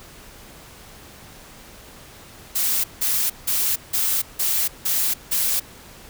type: noise bursts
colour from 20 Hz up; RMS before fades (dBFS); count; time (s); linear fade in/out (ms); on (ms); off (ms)
blue; -21; 7; 2.55-5.6; 10; 290; 170
effects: pink hiss -44 dBFS RMS until 6.09 s